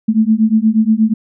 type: beating tone pair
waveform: sine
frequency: 215.3 / 223.7 Hz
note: A3 / A3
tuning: -37 / +29 cents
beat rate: 8.4 Hz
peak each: -12 dBFS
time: 0.08-1.14 s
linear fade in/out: 10 ms
effects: none